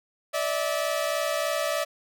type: tone pair together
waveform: sawtooth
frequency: 585 / 648.2 Hz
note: D5 / E5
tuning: -7 / -29 cents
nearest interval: major second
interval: 178 cents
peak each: -24 dBFS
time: 0.33-1.85 s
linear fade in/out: 20 ms
effects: none